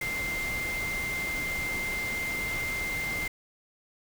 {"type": "tone in noise", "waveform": "sine", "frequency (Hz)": 2093, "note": "C7", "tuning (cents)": 0, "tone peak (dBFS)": -30, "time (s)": [0.01, 3.28], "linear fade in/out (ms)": 5, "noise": "pink", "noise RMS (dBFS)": -37, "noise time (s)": [0.01, 3.28], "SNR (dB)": 4, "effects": []}